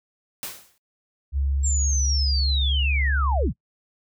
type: noise with exponential decay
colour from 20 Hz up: white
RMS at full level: -29 dBFS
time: 0.43-0.78 s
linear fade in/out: 0 ms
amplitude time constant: 76 ms
type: tone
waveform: sine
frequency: 69.1 Hz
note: C#2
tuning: 5 cents flat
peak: -20 dBFS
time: 1.32-3.52 s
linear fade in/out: 50 ms
type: linear sweep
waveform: sine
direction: down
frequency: 7500 to 62.9 Hz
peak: -24 dBFS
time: 1.63-3.53 s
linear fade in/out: 20 ms
effects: noise-tail reverb RT60 0.1 s tail -24 dB re dry